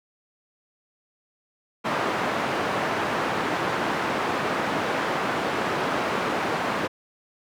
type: band-pass noise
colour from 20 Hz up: white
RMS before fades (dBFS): -26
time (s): 1.84-6.88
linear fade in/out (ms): 20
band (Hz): 160 to 1300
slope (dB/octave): 12
effects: none